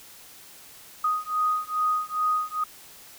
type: beating tone pair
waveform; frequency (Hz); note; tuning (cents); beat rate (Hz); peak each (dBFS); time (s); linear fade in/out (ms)
sine; 1244.5 / 1246.9; D#6 / D#6; 0 / +3; 2.4; -26; 1.04-2.64; 5
effects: white hiss -48 dBFS RMS until 3.18 s